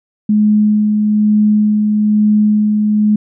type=tone with tremolo; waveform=sine; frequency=211.2 Hz; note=G#3; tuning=29 cents sharp; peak=-7 dBFS; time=0.29-3.16 s; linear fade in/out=5 ms; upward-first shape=sine; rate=1.1 Hz; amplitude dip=30%; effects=none